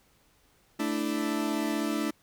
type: chord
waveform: 40% pulse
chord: A suspended fourth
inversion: none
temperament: equal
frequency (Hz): 220 / 293.7 / 329.6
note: A3 / D4 / E4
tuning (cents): 0 / 0 / 0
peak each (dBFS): -32 / -30 / -32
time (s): 0.79-2.11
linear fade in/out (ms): 10
effects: pink hiss -65 dBFS RMS until 2.22 s